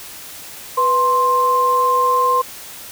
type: tone pair together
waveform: sine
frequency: 493.9 / 1050.5 Hz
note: B4 / C6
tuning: 0 / +7 cents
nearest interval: octave + minor second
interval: 1307 cents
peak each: -20 / -13 dBFS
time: 0.77-2.42 s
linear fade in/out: 10 ms
effects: white hiss -35 dBFS RMS until 2.91 s